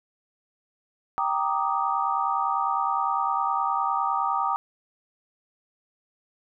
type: chord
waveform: sine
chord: Eb major seventh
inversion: first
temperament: equal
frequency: 784 / 932.3 / 1174.7 / 1244.5 Hz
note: G5 / Bb5 / D6 / Eb6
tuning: 0 / 0 / 0 / 0 cents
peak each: -28 dBFS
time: 1.18-4.56 s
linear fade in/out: 0 ms
effects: none